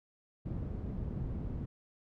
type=low-pass noise; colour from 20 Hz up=white; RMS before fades=-38 dBFS; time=0.45-1.66 s; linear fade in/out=10 ms; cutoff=150 Hz; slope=12 dB/octave; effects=none